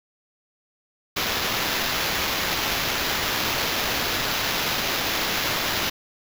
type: noise with sample-and-hold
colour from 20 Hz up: blue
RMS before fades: -25 dBFS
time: 1.16-5.9 s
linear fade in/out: 10 ms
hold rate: 8820 Hz
effects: none